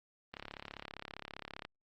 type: click train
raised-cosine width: 0.3 ms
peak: -27 dBFS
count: 47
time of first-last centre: 0.34-1.651 s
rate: 35.1 Hz
effects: Opus 32 kbps